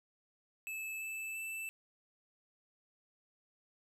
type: tone with pitch steps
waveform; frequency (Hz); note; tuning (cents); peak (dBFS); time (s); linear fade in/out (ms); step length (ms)
square; 2613 / 2631 / 2649; E7 / E7 / E7; -16 / -4 / +8; -40; 0.67-1.69; 0; 340
effects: none